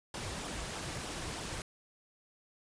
pink noise with flanger, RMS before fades -40 dBFS, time 0.14-1.62 s, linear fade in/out 2 ms, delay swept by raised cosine 0.45 to 4.95 ms, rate 3.2 Hz, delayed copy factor -0.5, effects resampled to 22050 Hz

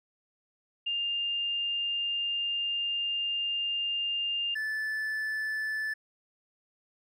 sine / triangle tone pair in turn, 2805 / 1745.7 Hz, F7 / A6, +7 / -14 cents, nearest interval minor sixth, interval 821 cents, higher first, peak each -28 dBFS, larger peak neither, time 0.86-4.55 / 4.55-5.94 s, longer first, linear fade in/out 10 ms, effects none

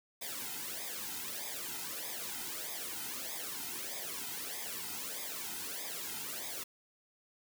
white noise with flanger, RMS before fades -41 dBFS, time 0.21-6.64 s, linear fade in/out 10 ms, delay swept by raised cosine 0.69 to 1.79 ms, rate 1.6 Hz, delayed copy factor -0.8, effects none

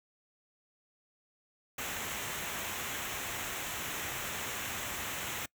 pink noise with comb filter, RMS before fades -38 dBFS, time 1.78-5.46 s, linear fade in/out 5 ms, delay 0.21 ms, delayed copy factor -0.6, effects noise-tail reverb RT60 0.1 s tail -24 dB re dry + high-pass 60 Hz 12 dB/octave

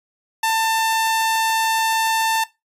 sawtooth tone, 893 Hz, A5, 25 cents sharp, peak -13 dBFS, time 0.43-2.44 s, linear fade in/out 5 ms, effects noise-tail reverb RT60 0.2 s tail -18 dB re dry + resampled to 32000 Hz

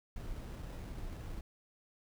brown noise with sample-and-hold, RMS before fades -43 dBFS, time 0.16-1.41 s, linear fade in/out 2 ms, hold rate 4410 Hz, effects none

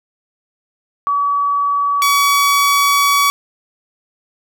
sine / sawtooth tone pair in turn, 1140 / 1134.1 Hz, C#6 / C#6, +48 / +39 cents, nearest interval unison, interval 9 cents, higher first, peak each -13 / -7 dBFS, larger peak second, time 1.07-2.02 / 2.02-3.3 s, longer second, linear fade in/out 0 ms, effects none

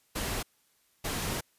pink noise bursts at uneven times, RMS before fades -33 dBFS, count 2, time 0.15-0.43 / 1.04-1.41 s, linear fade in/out 10 ms, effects white hiss -69 dBFS RMS until 1.58 s + resampled to 32000 Hz

